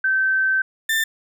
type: tone pair in turn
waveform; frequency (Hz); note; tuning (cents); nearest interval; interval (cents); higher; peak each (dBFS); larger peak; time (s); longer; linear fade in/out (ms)
sine / 35% pulse; 1546 / 1785.9; G6 / A6; -24 / +25; major second; 249; second; -16; neither; 0.04-0.62 / 0.89-1.04; first; 5
effects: none